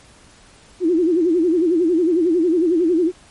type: tone with vibrato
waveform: sine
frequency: 340 Hz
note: F4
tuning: 46 cents flat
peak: -13 dBFS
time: 0.8-3.12 s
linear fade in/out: 50 ms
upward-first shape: sine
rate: 11 Hz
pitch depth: 140 cents each way
effects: pink hiss -48 dBFS RMS until 3.3 s + MP3 48 kbps